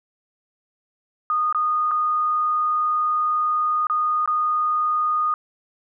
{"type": "tone with dropouts", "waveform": "sine", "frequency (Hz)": 1231, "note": "D#6", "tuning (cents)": -19, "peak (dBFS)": -18, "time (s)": [1.3, 5.34], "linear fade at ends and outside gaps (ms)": 1, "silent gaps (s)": [[1.526, 1.547], [1.911, 1.915], [3.869, 3.898], [4.259, 4.276]], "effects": []}